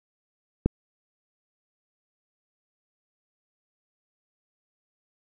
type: click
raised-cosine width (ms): 3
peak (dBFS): -7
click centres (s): 0.66
effects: none